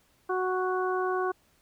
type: harmonic tone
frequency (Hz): 370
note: F#4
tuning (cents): 0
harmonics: 1 / 2 / 3 / 4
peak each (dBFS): -28 / -33 / -32 / -36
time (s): 0.29-1.32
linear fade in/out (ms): 10
effects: pink hiss -66 dBFS RMS until 1.61 s